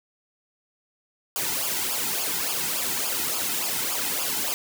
white noise with flanger, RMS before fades -27 dBFS, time 1.36-4.54 s, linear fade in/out 0 ms, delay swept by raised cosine 0.5 to 1.8 ms, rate 3.5 Hz, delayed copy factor -0.8, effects none

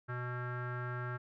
square tone with low-pass filter, 123.47 Hz, B2, in tune, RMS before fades -39 dBFS, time 0.08-1.18 s, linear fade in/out 20 ms, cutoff 1500 Hz, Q 9.1, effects none

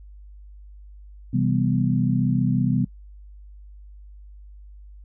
sine chord, C major seventh, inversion none, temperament equal with one note detuned, 129.83 / 164.81 / 196 / 246.9 Hz, C3 / E3 / G3 / B3, -13 / 0 / 0 / 0 cents, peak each -22 / -26 / -24 / -24 dBFS, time 1.33-2.85 s, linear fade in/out 10 ms, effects noise-tail reverb RT60 0.1 s tail -25 dB re dry + added 50 Hz sine -41 dBFS peak until 5.04 s

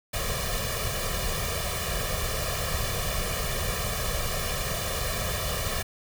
pink noise with comb filter, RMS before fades -29 dBFS, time 0.13-5.83 s, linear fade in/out 10 ms, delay 1.7 ms, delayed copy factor +0.95, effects none

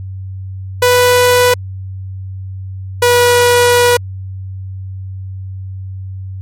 sawtooth tone pair in turn, 493.9 / 485.4 Hz, B4 / B4, 0 / -30 cents, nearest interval unison, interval 30 cents, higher first, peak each -3 dBFS, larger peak neither, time 0.82-1.54 / 3.02-3.97 s, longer second, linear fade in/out 5 ms, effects added 95 Hz sine -22 dBFS peak until 6.41 s + MP3 64 kbps

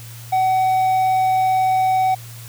triangle tone with hard clipping, 753 Hz, F#5, 30 cents sharp, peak -15 dBFS, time 0.32-2.15 s, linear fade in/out 10 ms, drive 6 dB, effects added 116 Hz sine -35 dBFS peak until 2.48 s + white hiss -41 dBFS RMS until 2.48 s

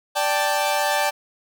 sawtooth chord, D suspended fourth, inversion none, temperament equal, 587.3 / 784 / 880 Hz, D5 / G5 / A5, 0 / 0 / 0 cents, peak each -20 dBFS, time 0.15-1.11 s, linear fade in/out 20 ms, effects none

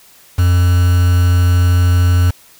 triangle tone with quantisation, 88.7 Hz, F2, 27 cents sharp, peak -6 dBFS, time 0.38-2.31 s, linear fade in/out 10 ms, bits 4, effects white hiss -45 dBFS RMS until 2.59 s

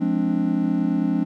triangle chord, D half-diminished seventh, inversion first, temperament just, 176.2 / 211.4 / 264.3 / 293.7 Hz, F3 / Ab3 / C4 / D4, +16 / +31 / +18 / 0 cents, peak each -23 / -23 / -22 / -22 dBFS, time 0-1.25 s, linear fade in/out 20 ms, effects none

